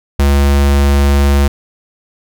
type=tone; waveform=square; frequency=70.3 Hz; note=C#2; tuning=25 cents sharp; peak=-8 dBFS; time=0.19-1.48 s; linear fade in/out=5 ms; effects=none